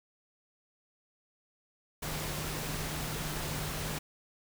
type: tone in noise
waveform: sine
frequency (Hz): 152.9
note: D#3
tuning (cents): -30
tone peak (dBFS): -40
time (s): 2.02-3.99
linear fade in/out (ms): 10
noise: pink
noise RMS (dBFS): -37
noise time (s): 2.02-3.99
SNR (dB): -6
effects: none